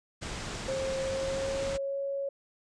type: low-pass noise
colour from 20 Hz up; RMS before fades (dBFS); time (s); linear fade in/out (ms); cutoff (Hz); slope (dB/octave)
pink; -38; 0.21-1.78; 20; 8500; 48
type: tone with pitch glide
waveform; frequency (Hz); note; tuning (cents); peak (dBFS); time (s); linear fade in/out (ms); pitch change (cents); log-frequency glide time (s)
sine; 533 to 554; C5 to C#5; +32 to -1; -30; 0.68-2.29; 5; +67; 1.06-1.98
effects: none